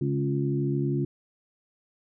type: harmonic tone with a mistuned harmonic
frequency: 70.1 Hz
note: C#2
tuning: 20 cents sharp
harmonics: 2 / 3 / 4 / 5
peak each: -26 / -34 / -31 / -30 dBFS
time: 0.01-1.05 s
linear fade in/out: 5 ms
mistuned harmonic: 4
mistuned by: -16 cents
effects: none